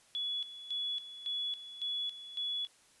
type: tone with tremolo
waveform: sine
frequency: 3398 Hz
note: G#7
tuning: 39 cents sharp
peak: -33 dBFS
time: 0.15-2.67 s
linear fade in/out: 0 ms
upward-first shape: square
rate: 1.8 Hz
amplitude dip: 75%
effects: white hiss -64 dBFS RMS until 3 s + resampled to 24000 Hz